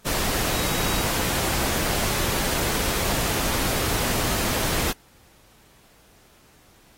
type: tone in noise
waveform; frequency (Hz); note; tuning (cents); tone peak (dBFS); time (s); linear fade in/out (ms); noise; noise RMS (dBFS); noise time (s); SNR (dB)
sine; 3838; A#7; +50; -36; 0.51-1.04; 20; pink; -25; 0.05-4.93; -14
effects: pink hiss -56 dBFS RMS until 6.97 s + AAC 48 kbps